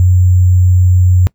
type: tone with sample-and-hold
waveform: sine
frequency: 90.7 Hz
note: F#2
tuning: 34 cents flat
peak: -5 dBFS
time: 0-1.27 s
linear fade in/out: 0 ms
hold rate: 7350 Hz
effects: noise-tail reverb RT60 0.1 s tail -22 dB re dry